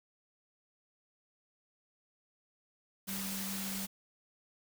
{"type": "tone in noise", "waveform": "sine", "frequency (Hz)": 194.4, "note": "G3", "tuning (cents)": -14, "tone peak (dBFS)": -40, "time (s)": [3.07, 3.87], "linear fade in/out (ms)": 20, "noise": "white", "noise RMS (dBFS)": -40, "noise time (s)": [3.07, 3.87], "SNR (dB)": -3, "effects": []}